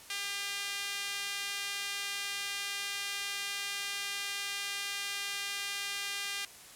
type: tone with high-pass filter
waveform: sawtooth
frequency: 400.5 Hz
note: G4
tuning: 37 cents sharp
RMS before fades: -37 dBFS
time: 0.1-6.45 s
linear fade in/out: 2 ms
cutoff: 2400 Hz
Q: 1.2
effects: white hiss -52 dBFS RMS until 6.75 s + low-pass 12000 Hz 12 dB/octave